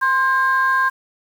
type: tone pair together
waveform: sine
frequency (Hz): 1049.2 / 1603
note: C6 / G6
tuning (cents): +4 / +38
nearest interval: perfect fifth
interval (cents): 734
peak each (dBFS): -16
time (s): 0.01-0.9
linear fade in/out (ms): 20
effects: tanh soft clip ceiling -8 dBFS + 7-bit